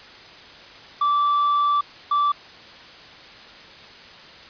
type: tone pair in turn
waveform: triangle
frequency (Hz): 1164 / 1164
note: D6 / D6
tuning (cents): -16 / -16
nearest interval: unison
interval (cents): 0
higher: neither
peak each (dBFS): -15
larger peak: neither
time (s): 1.01-1.81 / 2.11-2.32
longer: first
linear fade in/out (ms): 5
effects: white hiss -43 dBFS RMS until 4.49 s + resampled to 11025 Hz